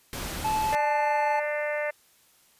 pink noise, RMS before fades -34 dBFS, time 0.13-0.75 s, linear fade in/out 0 ms
triangle tone, 868 Hz, A5, 24 cents flat, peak -22 dBFS, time 0.44-1.4 s, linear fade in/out 10 ms
harmonic tone, 297.8 Hz, D4, 24 cents sharp, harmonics 2 / 3 / 4 / 5 / 6 / 7 / 8 / 9, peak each -28 / -39 / -43 / -40 / -34 / -35 / -45 / -46 dBFS, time 0.72-1.91 s, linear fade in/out 10 ms
effects white hiss -61 dBFS RMS until 2.59 s + resampled to 32000 Hz

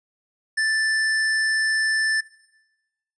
square tone, 1762 Hz, A6, 2 cents sharp, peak -20 dBFS, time 0.57-2.21 s, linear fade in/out 10 ms, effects noise-tail reverb RT60 1.0 s tail -20 dB re dry + resampled to 22050 Hz

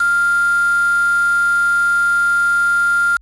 sine tone with quantisation, 1396.9 Hz, F6, in tune, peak -12 dBFS, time 0-3.17 s, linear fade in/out 5 ms, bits 4, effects added 52 Hz sine -44 dBFS peak until 3.21 s + resampled to 22050 Hz

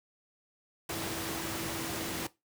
sine tone in noise, 328.6 Hz, E4, 5 cents flat, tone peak -41 dBFS, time 0.89-2.27 s, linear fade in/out 5 ms, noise pink, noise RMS -36 dBFS, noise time 0.89-2.27 s, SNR -8 dB, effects noise-tail reverb RT60 0.2 s tail -18 dB re dry + high-pass 100 Hz 12 dB/octave

